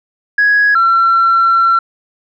sine tone pair in turn, 1666 / 1354.9 Hz, G#6 / E6, +5 / +47 cents, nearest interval major third, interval 358 cents, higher first, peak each -6 dBFS, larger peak neither, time 0.38-0.75 / 0.75-1.79 s, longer second, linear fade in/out 5 ms, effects tanh soft clip ceiling -4 dBFS

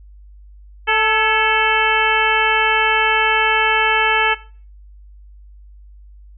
harmonic tone with a mistuned harmonic, 440 Hz, A4, in tune, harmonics 1 / 2 / 3 / 4 / 5 / 6 / 7, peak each -23 / -19 / -21 / -18 / -20 / -21 / -24 dBFS, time 0.87-4.35 s, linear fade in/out 20 ms, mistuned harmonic 4, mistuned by -60 cents, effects noise-tail reverb RT60 0.4 s tail -18 dB re dry + added 50 Hz sine -39 dBFS peak until 6.37 s

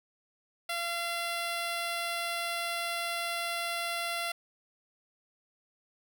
10% pulse tone, 685 Hz, F5, 34 cents flat, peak -23 dBFS, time 0.69-4.32 s, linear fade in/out 5 ms, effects none

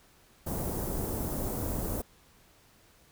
pink band-stop noise, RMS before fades -33 dBFS, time 0.46-2.02 s, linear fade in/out 10 ms, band 680 to 12000 Hz, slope 12 dB/octave, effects pink hiss -61 dBFS RMS until 3.11 s

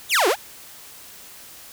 sawtooth exponential two-way sweep, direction down then up, 3997 to 335.6 to 961 Hz, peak -12 dBFS, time 0.09-0.36 s, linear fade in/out 50 ms, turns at 0.28 s, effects white hiss -43 dBFS RMS until 1.72 s

